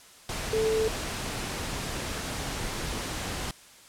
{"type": "tone in noise", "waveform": "sine", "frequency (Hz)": 440, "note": "A4", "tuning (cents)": 0, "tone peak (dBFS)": -23, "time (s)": [0.53, 0.88], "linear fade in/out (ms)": 2, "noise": "pink", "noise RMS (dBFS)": -33, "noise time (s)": [0.29, 3.51], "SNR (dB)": 7, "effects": ["white hiss -52 dBFS RMS until 3.88 s", "low-pass 10000 Hz 12 dB/octave"]}